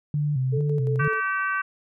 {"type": "tone with vibrato", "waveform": "sine", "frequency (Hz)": 138.59, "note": "C#3", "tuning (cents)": 0, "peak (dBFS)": -21, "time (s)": [0.14, 1.08], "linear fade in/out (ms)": 2, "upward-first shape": "square", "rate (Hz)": 2.3, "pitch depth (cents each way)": 110}
{"type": "tone with tremolo", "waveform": "sine", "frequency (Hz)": 438.4, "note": "A4", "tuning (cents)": -6, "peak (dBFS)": -26, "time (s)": [0.52, 1.21], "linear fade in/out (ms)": 20, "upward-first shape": "square", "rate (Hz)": 5.7, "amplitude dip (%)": 50}
{"type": "harmonic tone", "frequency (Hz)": 384.7, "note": "G4", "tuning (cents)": -33, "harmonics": [3, 4, 5, 6, 7], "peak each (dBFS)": [-27, -25, -36, -40, -38], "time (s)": [0.99, 1.62], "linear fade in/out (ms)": 10}
{"effects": []}